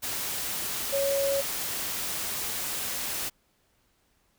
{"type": "tone in noise", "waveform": "sine", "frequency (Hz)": 554.4, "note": "C#5", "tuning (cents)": 0, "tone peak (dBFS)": -24, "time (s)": [0.92, 1.42], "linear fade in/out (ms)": 20, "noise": "white", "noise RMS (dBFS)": -32, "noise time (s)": [0.02, 3.3], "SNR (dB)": 5, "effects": ["pink hiss -69 dBFS RMS until 4.38 s"]}